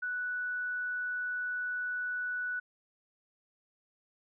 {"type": "tone", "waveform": "sine", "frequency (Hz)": 1480, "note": "F#6", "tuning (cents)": 0, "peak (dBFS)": -32, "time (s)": [0.02, 2.6], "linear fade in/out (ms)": 10, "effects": []}